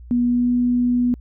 sine tone with pitch glide, 242.3 to 244.8 Hz, B3 to B3, -33 to -15 cents, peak -15 dBFS, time 0.11-1.14 s, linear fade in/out 0 ms, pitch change +18 cents, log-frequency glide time 0.24-0.51 s, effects added 60 Hz sine -37 dBFS peak until 1.2 s

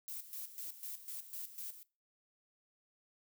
violet noise with tremolo, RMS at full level -44 dBFS, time 0.08-1.83 s, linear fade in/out 0 ms, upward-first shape square, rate 4 Hz, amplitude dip 70%, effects noise-tail reverb RT60 0.3 s tail -20 dB re dry

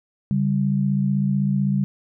sine tone pair together, 140.5 / 196.34 Hz, C#3 / G3, +24 / +3 cents, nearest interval tritone, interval 579 cents, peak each -21 / -20 dBFS, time 0.31-1.84 s, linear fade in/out 0 ms, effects none

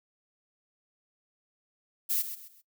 violet noise with echo, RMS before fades -28 dBFS, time 2.09-2.23 s, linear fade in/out 20 ms, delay 130 ms, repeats 3, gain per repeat -10 dB, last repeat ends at 2.62 s, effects noise-tail reverb RT60 0.1 s tail -18 dB re dry

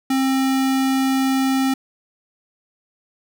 square tone, 265.9 Hz, C4, 28 cents sharp, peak -17 dBFS, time 0.1-1.74 s, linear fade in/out 5 ms, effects none

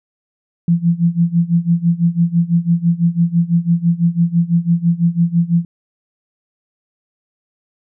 sine tone with tremolo, 170.1 Hz, F3, 45 cents flat, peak -8 dBFS, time 0.68-5.65 s, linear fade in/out 2 ms, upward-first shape sine, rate 6 Hz, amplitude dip 90%, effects none

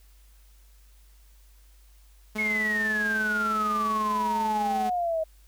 sawtooth tone with tremolo, 214.2 Hz, A3, 46 cents flat, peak -26 dBFS, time 2.35-4.9 s, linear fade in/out 10 ms, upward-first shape triangle, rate 20 Hz, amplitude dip 35%
sine exponential sweep, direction down, 2192 to 630 Hz, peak -24 dBFS, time 2.38-5.24 s, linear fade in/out 10 ms
effects added 50 Hz sine -52 dBFS peak until 5.47 s + white hiss -63 dBFS RMS until 5.47 s

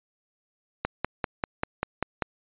click train, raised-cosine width 0.5 ms, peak -10 dBFS, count 8, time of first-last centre 0.85-2.223 s, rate 5.1 Hz, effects resampled to 8000 Hz

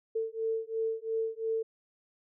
sine beating tone pair, 446.2 / 449.1 Hz, A4 / A4, +24 / +35 cents, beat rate 2.9 Hz, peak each -33 / -33 dBFS, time 0.15-1.63 s, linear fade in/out 10 ms, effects none

